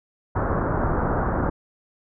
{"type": "low-pass noise", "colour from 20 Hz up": "pink", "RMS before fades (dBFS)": -23, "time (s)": [0.35, 1.5], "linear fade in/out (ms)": 10, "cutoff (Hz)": 1500, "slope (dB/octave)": 48, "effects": []}